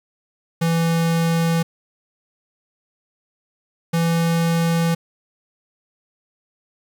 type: tone pair in turn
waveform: square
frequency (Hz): 166.1 / 166.93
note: E3 / E3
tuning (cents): +13 / +22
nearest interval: unison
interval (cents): 9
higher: second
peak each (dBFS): -17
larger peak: neither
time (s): 0.61-1.63 / 3.93-4.95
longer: neither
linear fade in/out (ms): 10
effects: 9-bit